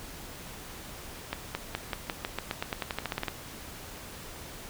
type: accelerating click train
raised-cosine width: 0.3 ms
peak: -14 dBFS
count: 18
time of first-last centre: 1.33-3.283 s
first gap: 220 ms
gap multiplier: 0.91
effects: pink hiss -44 dBFS RMS until 4.69 s